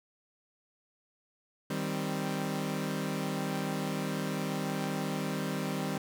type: chord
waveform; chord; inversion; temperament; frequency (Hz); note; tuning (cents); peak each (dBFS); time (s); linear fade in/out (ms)
sawtooth; C minor; first; equal; 155.56 / 196 / 261.6; Eb3 / G3 / C4; 0 / 0 / 0; -32 / -31 / -33; 1.7-5.98; 5
effects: none